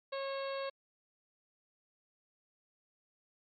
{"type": "harmonic tone with a mistuned harmonic", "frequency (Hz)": 546, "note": "C#5", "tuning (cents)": -26, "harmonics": [1, 2, 3, 4, 5, 6, 7, 8], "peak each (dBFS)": [-37, -43, -49, -52, -51, -55, -51, -52], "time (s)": [0.12, 0.7], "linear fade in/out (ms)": 10, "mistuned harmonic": 5, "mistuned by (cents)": -19, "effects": ["MP3 48 kbps"]}